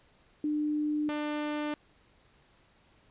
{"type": "tone pair in turn", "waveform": ["sine", "sawtooth"], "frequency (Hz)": [300, 298.3], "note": ["D4", "D4"], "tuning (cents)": [37, 27], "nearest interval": "unison", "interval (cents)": 10, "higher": "first", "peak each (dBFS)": -27, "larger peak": "neither", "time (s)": [[0.44, 1.09], [1.09, 1.74]], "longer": "neither", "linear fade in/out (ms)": 2, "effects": ["pink hiss -64 dBFS RMS until 3.1 s", "resampled to 8000 Hz"]}